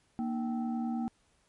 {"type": "tone with frequency modulation", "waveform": "sine", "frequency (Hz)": 234.3, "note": "A#3", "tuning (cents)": 9, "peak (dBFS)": -30, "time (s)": [0.19, 1.08], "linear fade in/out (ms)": 0, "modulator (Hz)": 538, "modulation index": 0.64, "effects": ["pink hiss -70 dBFS RMS until 1.48 s", "MP3 48 kbps"]}